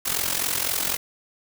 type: noise with amplitude modulation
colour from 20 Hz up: white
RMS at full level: -22 dBFS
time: 0.05-0.97 s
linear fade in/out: 10 ms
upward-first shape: sine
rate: 43.9 Hz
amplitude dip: 75%
effects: none